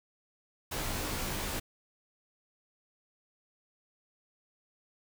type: noise with comb filter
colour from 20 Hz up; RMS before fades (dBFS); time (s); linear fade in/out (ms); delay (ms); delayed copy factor
pink; -35; 0.71-1.6; 10; 18; -0.8
effects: none